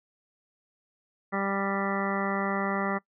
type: harmonic tone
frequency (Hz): 196.9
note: G3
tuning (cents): +8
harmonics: 1 / 2 / 3 / 4 / 5 / 6 / 7 / 9 / 10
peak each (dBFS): -31 / -35 / -35 / -35 / -39 / -34 / -36 / -39 / -37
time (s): 1.32-2.99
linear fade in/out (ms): 20
effects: noise-tail reverb RT60 0.1 s tail -22 dB re dry